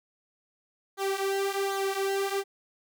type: tone with flanger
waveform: sawtooth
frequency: 392 Hz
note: G4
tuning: in tune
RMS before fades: -29 dBFS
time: 0.97-2.44 s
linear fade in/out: 50 ms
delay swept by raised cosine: 0.37 to 4.27 ms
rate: 1.3 Hz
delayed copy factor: -0.75
effects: none

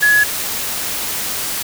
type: tone in noise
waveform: sine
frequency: 1687 Hz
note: G#6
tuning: 27 cents sharp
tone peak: -9 dBFS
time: 0.02-0.24 s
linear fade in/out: 10 ms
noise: white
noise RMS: -22 dBFS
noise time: 0-1.63 s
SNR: +10 dB
effects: none

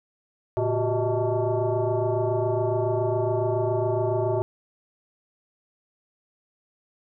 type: tone with frequency modulation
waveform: sine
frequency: 138.59 Hz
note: C#3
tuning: in tune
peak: -21 dBFS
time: 0.57-4.42 s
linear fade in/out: 0 ms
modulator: 250 Hz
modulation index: 2.6
effects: none

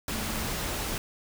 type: tone in noise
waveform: sine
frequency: 220 Hz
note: A3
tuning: in tune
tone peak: -37 dBFS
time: 0.12-0.46 s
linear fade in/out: 2 ms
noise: pink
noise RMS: -32 dBFS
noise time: 0.08-0.98 s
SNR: -8 dB
effects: none

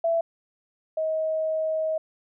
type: tone pair in turn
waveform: sine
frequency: 666 / 632.9 Hz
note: E5 / D#5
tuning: +18 / +29 cents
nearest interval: minor second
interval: 89 cents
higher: first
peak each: -20 / -23 dBFS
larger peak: first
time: 0.04-0.21 / 0.97-1.98 s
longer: second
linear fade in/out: 5 ms
effects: none

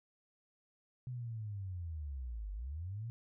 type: linear two-way sweep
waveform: sine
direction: down then up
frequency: 127.8 to 47.56 to 119.8 Hz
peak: -39 dBFS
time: 1.07-3.1 s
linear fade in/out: 0 ms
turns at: 2.52 s
effects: none

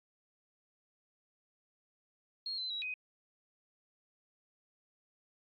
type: tone with pitch steps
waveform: sine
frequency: 4263 / 4051 / 3877 / 2508 Hz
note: C8 / B7 / B7 / D#7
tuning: +32 / +43 / -33 / +13 cents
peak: -36 dBFS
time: 2.46-2.94 s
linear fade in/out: 2 ms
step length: 120 ms
effects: AAC 32 kbps

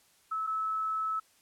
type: tone pair in turn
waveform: sine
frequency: 1301 / 1301 Hz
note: E6 / E6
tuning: -23 / -23 cents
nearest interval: unison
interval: 0 cents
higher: neither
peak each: -30 / -29 dBFS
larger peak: second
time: 0.31-0.47 / 0.47-1.2 s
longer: second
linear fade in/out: 10 ms
effects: white hiss -65 dBFS RMS until 1.41 s + low-pass 12000 Hz 12 dB/octave

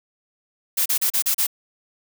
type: noise bursts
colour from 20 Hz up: blue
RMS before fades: -20 dBFS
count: 6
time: 0.77-1.468 s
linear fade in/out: 10 ms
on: 88 ms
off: 34 ms
effects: none

